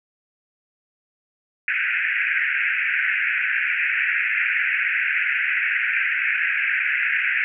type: band-pass noise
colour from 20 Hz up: pink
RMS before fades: -22 dBFS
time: 1.68-7.44 s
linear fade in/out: 0 ms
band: 1500 to 2600 Hz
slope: 96 dB/octave
effects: none